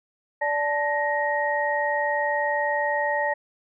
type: tone cluster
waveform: sine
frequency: 584 / 876 / 1876 Hz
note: D5 / A5 / A#6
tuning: -10 / -8 / +11 cents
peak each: -26 dBFS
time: 0.41-3.34 s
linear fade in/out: 10 ms
effects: none